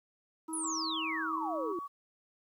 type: harmonic tone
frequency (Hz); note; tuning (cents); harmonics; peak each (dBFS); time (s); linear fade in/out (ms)
320.8; E4; -47; 1 / 3 / 4; -38 / -45 / -49; 0.48-1.73; 10
type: exponential sweep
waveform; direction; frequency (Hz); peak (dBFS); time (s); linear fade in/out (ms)
sine; down; 10970 to 325; -34; 0.53-1.79; 2
type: tone with pitch glide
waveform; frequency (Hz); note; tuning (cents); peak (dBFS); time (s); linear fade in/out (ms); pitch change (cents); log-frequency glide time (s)
sine; 1100 to 1129.6; C#6 to C#6; -14 to +32; -38; 0.63-1.88; 20; +46; 0.99-1.37
effects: 11-bit